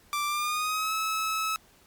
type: tone with pitch glide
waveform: sawtooth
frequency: 1174.7 to 1295.9 Hz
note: D6 to E6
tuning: 0 to -30 cents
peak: -23 dBFS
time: 0.13-1.56 s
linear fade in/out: 0 ms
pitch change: +170 cents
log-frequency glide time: 0.26-0.93 s
effects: pink hiss -59 dBFS RMS until 1.86 s + MP3 96 kbps